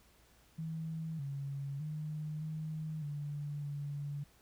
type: tone with pitch steps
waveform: sine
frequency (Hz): 160.7 / 139.3 / 153 / 156.3 / 145.9 / 143.8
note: E3 / C#3 / D#3 / D#3 / D3 / D3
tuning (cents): -44 / +9 / -29 / +8 / -11 / -36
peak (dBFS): -37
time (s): 0.58-4.24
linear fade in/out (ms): 10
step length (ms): 610
effects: added 60 Hz sine -70 dBFS peak until 4.41 s + pink hiss -66 dBFS RMS until 4.41 s